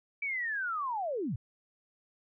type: linear sweep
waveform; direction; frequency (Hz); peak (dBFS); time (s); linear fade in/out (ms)
sine; down; 2316 to 89.4; -31; 0.22-1.36; 5
effects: none